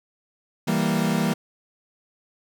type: chord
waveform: 40% pulse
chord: E diminished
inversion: none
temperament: equal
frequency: 164.81 / 196 / 233.1 Hz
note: E3 / G3 / Bb3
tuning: 0 / 0 / 0 cents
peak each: -24 dBFS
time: 0.67-1.34 s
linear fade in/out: 10 ms
effects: none